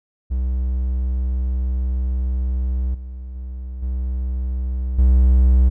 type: tone with level steps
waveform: triangle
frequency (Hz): 63.3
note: B1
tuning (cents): +43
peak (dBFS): -16 / -27 / -25 / -18 / -8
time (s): 0.3-5.7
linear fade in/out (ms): 20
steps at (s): 2.94 / 3.35 / 3.82 / 4.98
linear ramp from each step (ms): 10
effects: none